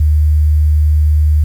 sine tone, 75.8 Hz, D#2, 45 cents flat, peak -7 dBFS, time 0-1.44 s, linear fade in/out 5 ms, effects 7-bit

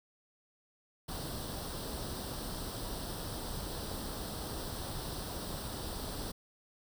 pink noise with comb filter, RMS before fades -40 dBFS, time 1.08-6.32 s, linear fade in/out 10 ms, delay 0.22 ms, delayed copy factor +0.7, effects none

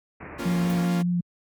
pink low-pass noise, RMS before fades -39 dBFS, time 0.2-0.86 s, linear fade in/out 10 ms, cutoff 2500 Hz, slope 96 dB/octave
sawtooth chord, Bb minor, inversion none, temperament equal, 233.1 / 277.2 / 349.2 Hz, Bb3 / Db4 / F4, 0 / 0 / 0 cents, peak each -30 dBFS, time 0.38-1.03 s, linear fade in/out 20 ms
sine tone with vibrato, 175.5 Hz, F3, 9 cents sharp, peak -21 dBFS, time 0.45-1.21 s, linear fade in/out 10 ms, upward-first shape sine, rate 5 Hz, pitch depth 14 cents each way
violet noise with exponential decay, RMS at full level -39 dBFS, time 0.7-0.82 s, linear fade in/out 0 ms, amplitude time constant 24 ms
effects high-pass 60 Hz 12 dB/octave

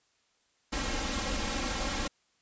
pink noise with comb filter, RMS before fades -32 dBFS, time 0.72-2.08 s, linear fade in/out 10 ms, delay 3.7 ms, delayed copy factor +0.9, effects white hiss -71 dBFS RMS until 2.41 s + resampled to 16000 Hz

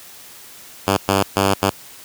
5% pulse tone bursts at uneven times, 98 Hz, G2, in tune, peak -3 dBFS, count 4, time 0.87-0.97 / 1.08-1.23 / 1.36-1.54 / 1.62-1.7 s, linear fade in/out 5 ms, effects white hiss -41 dBFS RMS until 2.04 s + high-pass 60 Hz 12 dB/octave

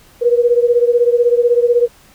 sine beating tone pair, 475.1 / 491.1 Hz, A#4 / B4, +33 / -10 cents, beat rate 16 Hz, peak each -11 / -14 dBFS, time 0.21-1.88 s, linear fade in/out 20 ms, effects pink hiss -47 dBFS RMS until 2.14 s

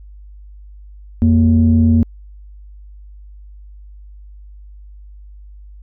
sine tone pair together, 87.18 / 232.6 Hz, F2 / A#3, -3 / -4 cents, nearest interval octave + perfect fourth, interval 1699 cents, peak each -10 dBFS, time 1.22-2.03 s, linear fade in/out 0 ms, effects tanh soft clip ceiling -3 dBFS + added 50 Hz sine -35 dBFS peak until 5.82 s

